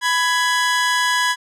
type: tone pair together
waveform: sawtooth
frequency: 994.6 / 1671 Hz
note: B5 / G#6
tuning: +12 / +10 cents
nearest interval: major sixth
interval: 898 cents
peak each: -15 dBFS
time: 0.01-1.36 s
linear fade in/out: 50 ms
effects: low-pass 9000 Hz 12 dB/octave